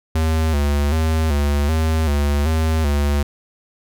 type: tone with vibrato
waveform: square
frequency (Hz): 75.8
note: D#2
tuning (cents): -45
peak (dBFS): -16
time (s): 0.15-3.23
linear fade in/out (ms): 5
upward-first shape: square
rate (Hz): 1.3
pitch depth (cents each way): 86
effects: none